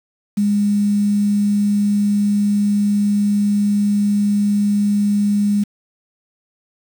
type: tone with quantisation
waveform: sine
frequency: 204.9 Hz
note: G#3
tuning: 23 cents flat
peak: -13 dBFS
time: 0.37-5.64 s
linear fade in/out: 10 ms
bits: 6
effects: none